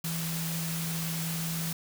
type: tone in noise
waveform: sine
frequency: 164.81 Hz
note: E3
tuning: in tune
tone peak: -32 dBFS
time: 0.04-1.73 s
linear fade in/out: 5 ms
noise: white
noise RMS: -36 dBFS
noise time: 0.04-1.73 s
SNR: +1 dB
effects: none